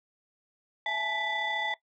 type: tone cluster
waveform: sine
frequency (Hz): 663 / 844 / 878 / 1982 / 3479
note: E5 / G#5 / A5 / B6 / A7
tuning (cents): +10 / +28 / -4 / +6 / -20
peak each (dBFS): -39 / -34 / -37 / -31 / -36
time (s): 0.86-1.74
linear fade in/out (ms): 2
effects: noise-tail reverb RT60 0.1 s tail -17 dB re dry + tanh soft clip ceiling -21 dBFS